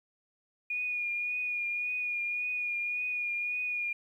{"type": "tone with vibrato", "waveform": "sine", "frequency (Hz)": 2445, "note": "D#7", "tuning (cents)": -31, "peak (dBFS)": -30, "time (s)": [0.7, 3.93], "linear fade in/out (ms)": 5, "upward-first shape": "triangle", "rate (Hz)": 1.8, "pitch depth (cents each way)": 30, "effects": ["11-bit"]}